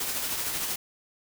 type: noise with tremolo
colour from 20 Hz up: white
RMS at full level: -29 dBFS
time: 0-0.76 s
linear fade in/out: 5 ms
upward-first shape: triangle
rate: 13 Hz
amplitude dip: 40%
effects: none